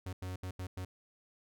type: tone bursts at uneven times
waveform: 45% pulse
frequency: 92.1 Hz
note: F#2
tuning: 7 cents flat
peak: -38 dBFS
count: 5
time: 0.06-0.13 / 0.22-0.36 / 0.43-0.51 / 0.59-0.67 / 0.77-0.85 s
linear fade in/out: 5 ms
effects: none